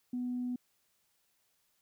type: tone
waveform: sine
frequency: 247.5 Hz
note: B3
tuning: 4 cents sharp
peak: -32 dBFS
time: 0.13-0.56 s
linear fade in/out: 5 ms
effects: tanh soft clip ceiling -28 dBFS + white hiss -75 dBFS RMS until 1.81 s